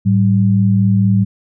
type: tone pair together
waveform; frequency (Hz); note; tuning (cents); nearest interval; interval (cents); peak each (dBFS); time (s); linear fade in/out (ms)
sine; 108.15 / 192.7; A2 / G3; -29 / -29; minor seventh; 1000; -12; 0.05-1.25; 20
effects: none